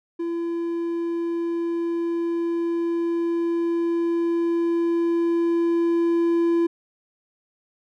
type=tone with level ramp; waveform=triangle; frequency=338.1 Hz; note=E4; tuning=44 cents sharp; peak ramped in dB=-22 to -15 dBFS; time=0.19-6.67 s; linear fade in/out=10 ms; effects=none